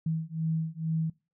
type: beating tone pair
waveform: sine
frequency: 159.8 / 162 Hz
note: D#3 / E3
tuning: +47 / -30 cents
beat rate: 2.2 Hz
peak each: -31 dBFS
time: 0.06-1.1 s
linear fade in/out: 5 ms
effects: noise-tail reverb RT60 0.3 s tail -23 dB re dry